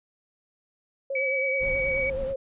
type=tone with vibrato; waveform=sine; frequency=535 Hz; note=C5; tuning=38 cents sharp; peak=-27 dBFS; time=1.1-2.36 s; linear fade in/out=5 ms; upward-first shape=triangle; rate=9.3 Hz; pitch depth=59 cents each way
type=tone with pitch glide; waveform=sine; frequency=2283 to 2266 Hz; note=D7 to C#7; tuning=-50 to +37 cents; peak=-25 dBFS; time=1.15-2.1 s; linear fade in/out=5 ms; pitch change=-13 cents; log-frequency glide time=1.29-1.67 s
type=noise; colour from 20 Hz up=brown; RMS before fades=-36 dBFS; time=1.59-2.35 s; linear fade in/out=50 ms
effects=resampled to 8000 Hz